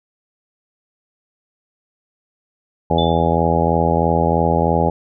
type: harmonic tone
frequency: 83.1 Hz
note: E2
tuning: 15 cents sharp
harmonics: 1 / 2 / 3 / 4 / 5 / 6 / 7 / 8 / 9 / 10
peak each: -22 / -20 / -24 / -26 / -23 / -22 / -23 / -26 / -25 / -20 dBFS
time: 2.9-4.9 s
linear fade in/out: 5 ms
type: tone with exponential decay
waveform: sine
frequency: 3500 Hz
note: A7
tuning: 10 cents flat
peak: -20 dBFS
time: 2.98-3.36 s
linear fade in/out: 5 ms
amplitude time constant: 82 ms
effects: none